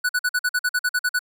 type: tone bursts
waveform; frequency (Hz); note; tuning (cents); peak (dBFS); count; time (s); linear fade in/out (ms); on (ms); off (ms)
square; 1480; F#6; 0; -19; 12; 0.04-1.192; 10; 52; 48
effects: none